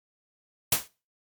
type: noise with exponential decay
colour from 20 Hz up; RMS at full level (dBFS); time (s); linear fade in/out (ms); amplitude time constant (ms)
white; -17; 0.72-0.88; 5; 33
effects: noise-tail reverb RT60 0.3 s tail -19 dB re dry + MP3 96 kbps